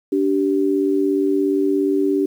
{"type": "tone pair together", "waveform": "sine", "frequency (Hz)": [290, 387.1], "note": ["D4", "G4"], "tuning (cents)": [-22, -22], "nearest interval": "perfect fourth", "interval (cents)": 500, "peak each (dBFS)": -18, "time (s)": [0.12, 2.26], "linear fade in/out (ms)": 5, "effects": ["8-bit"]}